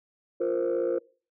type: chord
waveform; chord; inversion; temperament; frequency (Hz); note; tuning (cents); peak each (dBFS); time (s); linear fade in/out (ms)
sine; F suspended fourth; none; equal; 349.2 / 466.2 / 523.3; F4 / Bb4 / C5; 0 / 0 / 0; -27; 0.4-0.99; 10
effects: noise-tail reverb RT60 0.4 s tail -24 dB re dry + tanh soft clip ceiling -20 dBFS